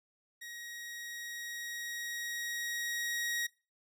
sawtooth tone with level ramp, 1892 Hz, A#6, 25 cents sharp, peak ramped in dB -41 to -29 dBFS, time 0.41-3.47 s, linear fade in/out 10 ms, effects noise-tail reverb RT60 0.3 s tail -21 dB re dry

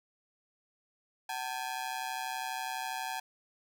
sawtooth ring-modulated tone, 825 Hz, G#5, 12 cents flat, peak -28 dBFS, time 1.29-3.2 s, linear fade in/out 5 ms, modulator 66.1 Hz, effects none

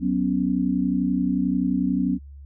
sine chord, F# suspended fourth, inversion none, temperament equal with one note detuned, 185 / 246.9 / 278.3 Hz, F#3 / B3 / C#4, 0 / 0 / +7 cents, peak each -24 dBFS, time 0-2.19 s, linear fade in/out 50 ms, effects added 70 Hz sine -39 dBFS peak until 2.45 s

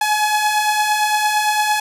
sawtooth beating tone pair, 840 / 848.8 Hz, G#5 / G#5, +19 / +38 cents, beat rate 8.8 Hz, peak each -19 / -12 dBFS, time 0.01-1.8 s, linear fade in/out 5 ms, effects resampled to 32000 Hz + 8-bit

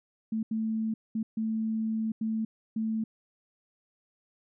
sine tone bursts at uneven times, 221 Hz, A3, 8 cents sharp, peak -27 dBFS, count 6, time 0.32-0.43 / 0.51-0.94 / 1.15-1.23 / 1.37-2.12 / 2.21-2.45 / 2.76-3.04 s, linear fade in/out 5 ms, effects none

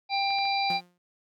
harmonic tone, 792 Hz, G5, 18 cents sharp, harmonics 1 / 3 / 5 / 6, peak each -26 / -31 / -33 / -34 dBFS, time 0.09-0.81 s, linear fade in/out 50 ms
clicks, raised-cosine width 0.3 ms, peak -29 dBFS, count 3, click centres 0.306 / 0.386 / 0.454 s
sawtooth tone with exponential decay, 177.3 Hz, F3, 26 cents sharp, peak -30 dBFS, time 0.7-0.98 s, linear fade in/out 2 ms, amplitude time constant 59 ms
effects none

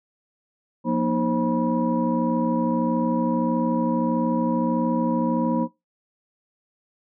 sine tone cluster, 175.7 / 237.3 / 310.6 / 530 / 970 Hz, F3 / A#3 / D#4 / C5 / B5, +11 / +31 / -3 / +22 / -31 cents, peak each -27 / -22 / -27 / -28 / -28 dBFS, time 0.84-5.68 s, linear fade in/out 50 ms, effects noise-tail reverb RT60 0.2 s tail -20 dB re dry + tanh soft clip ceiling -9 dBFS

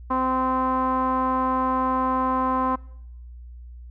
sawtooth tone with low-pass filter, 258.8 Hz, C4, 19 cents flat, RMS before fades -23 dBFS, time 0.1-2.76 s, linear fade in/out 10 ms, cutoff 1100 Hz, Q 8.2, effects noise-tail reverb RT60 0.7 s tail -22 dB re dry + added 60 Hz sine -38 dBFS peak until 3.9 s

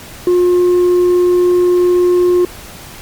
sine tone with tanh clipping, 356.8 Hz, F4, 37 cents sharp, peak -8 dBFS, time 0.27-2.45 s, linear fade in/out 2 ms, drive 2 dB, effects pink hiss -33 dBFS RMS until 3.01 s + MP3 96 kbps

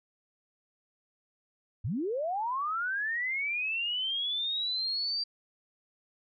sine linear sweep, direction up, 81 to 4715 Hz, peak -29 dBFS, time 1.84-5.24 s, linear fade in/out 10 ms, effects none

